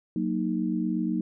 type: chord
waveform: sine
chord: D# minor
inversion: first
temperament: equal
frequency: 185 / 233.1 / 311.1 Hz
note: F#3 / A#3 / D#4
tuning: 0 / 0 / 0 cents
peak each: -29 dBFS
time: 0.16-1.21 s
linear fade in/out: 2 ms
effects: none